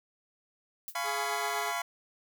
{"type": "noise with exponential decay", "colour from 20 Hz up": "violet", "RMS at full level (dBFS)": -35, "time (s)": [0.88, 0.98], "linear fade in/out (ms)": 1, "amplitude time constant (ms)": 20}
{"type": "chord", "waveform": "25% pulse", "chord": "C# dominant seventh", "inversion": "first", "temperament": "just", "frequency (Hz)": [693, 831.5, 997.9, 1108.7], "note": ["E#5", "G#5", "B5", "C#6"], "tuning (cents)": [-14, 2, 18, 0], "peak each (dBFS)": [-31, -37, -32, -35], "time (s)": [0.95, 1.82], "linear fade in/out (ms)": 5}
{"type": "tone with tremolo", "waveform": "15% pulse", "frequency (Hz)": 419.9, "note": "G#4", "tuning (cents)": 19, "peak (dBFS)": -29, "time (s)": [1.03, 1.73], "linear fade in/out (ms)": 50, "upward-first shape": "sine", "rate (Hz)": 7.7, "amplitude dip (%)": 25}
{"effects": []}